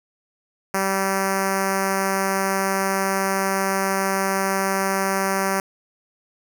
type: tone with notch filter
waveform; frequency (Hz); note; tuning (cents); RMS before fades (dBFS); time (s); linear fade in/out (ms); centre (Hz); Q
5% pulse; 193.5; G3; -22; -22; 0.74-5.6; 2; 3300; 0.77
effects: none